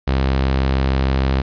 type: tone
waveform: sawtooth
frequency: 66.5 Hz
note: C2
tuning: 29 cents sharp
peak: -11 dBFS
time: 0.07-1.42 s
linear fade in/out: 10 ms
effects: resampled to 11025 Hz + 8-bit